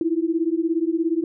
sine beating tone pair, 321.2 / 338.2 Hz, E4 / E4, -45 / +44 cents, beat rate 17 Hz, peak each -22 dBFS, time 0.01-1.24 s, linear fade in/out 2 ms, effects none

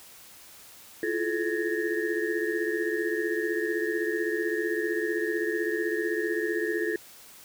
sine tone cluster, 338 / 353.7 / 430 / 1692 / 1831 Hz, E4 / F4 / A4 / G#6 / A#6, +43 / +22 / -40 / +32 / -32 cents, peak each -31 / -33 / -30 / -35 / -34 dBFS, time 1.03-6.96 s, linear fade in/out 2 ms, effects white hiss -50 dBFS RMS until 7.44 s

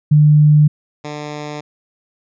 sine / 10% pulse tone pair in turn, 150 / 148.88 Hz, D3 / D3, +37 / +24 cents, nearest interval unison, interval 13 cents, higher first, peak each -6 / -17 dBFS, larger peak first, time 0.11-0.68 / 1.04-1.61 s, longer neither, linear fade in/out 10 ms, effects resampled to 16000 Hz

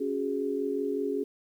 sine chord, C# suspended fourth, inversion none, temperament equal, 277.2 / 370 / 415.3 Hz, C#4 / F#4 / G#4, 0 / 0 / 0 cents, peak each -32 / -34 / -30 dBFS, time 0-1.24 s, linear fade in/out 10 ms, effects 10-bit

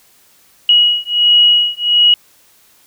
sine beating tone pair, 2905 / 2906.4 Hz, F#7 / F#7, -32 / -32 cents, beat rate 1.4 Hz, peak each -11 dBFS, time 0.69-2.14 s, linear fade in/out 2 ms, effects white hiss -50 dBFS RMS until 2.86 s

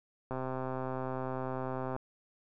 click train, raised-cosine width 1 ms, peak -23 dBFS, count 216, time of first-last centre 0.31-1.964 s, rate 130 Hz, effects none

